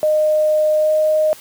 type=tone with pitch glide; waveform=sine; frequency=614 to 618.6 Hz; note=D#5 to D#5; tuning=-23 to -10 cents; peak=-12 dBFS; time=0.03-1.33 s; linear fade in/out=0 ms; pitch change=+13 cents; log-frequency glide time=0.79-0.92 s; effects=white hiss -41 dBFS RMS until 1.4 s + high-pass 100 Hz 12 dB/octave